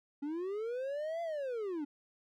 triangle linear two-way sweep, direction up then down, 277.2 to 686 to 277.2 Hz, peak -33 dBFS, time 0.22-1.85 s, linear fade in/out 10 ms, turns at 1.22 s, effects none

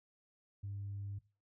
sine tone, 100 Hz, G2, 35 cents sharp, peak -39 dBFS, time 0.63-1.19 s, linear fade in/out 10 ms, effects noise-tail reverb RT60 0.3 s tail -18 dB re dry + tanh soft clip ceiling -36 dBFS

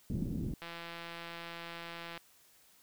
white low-pass noise, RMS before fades -36 dBFS, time 0.1-0.54 s, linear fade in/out 2 ms, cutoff 260 Hz, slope 24 dB/octave
click train, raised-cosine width 0.3 ms, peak -28 dBFS, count 264, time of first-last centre 0.62-2.176 s, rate 169 Hz
effects white hiss -64 dBFS RMS until 2.82 s

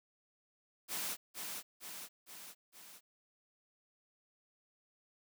white noise with echo, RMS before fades -39 dBFS, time 0.88-1.17 s, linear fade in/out 50 ms, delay 460 ms, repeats 4, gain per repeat -4 dB, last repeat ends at 3.01 s, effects high-pass 150 Hz 12 dB/octave

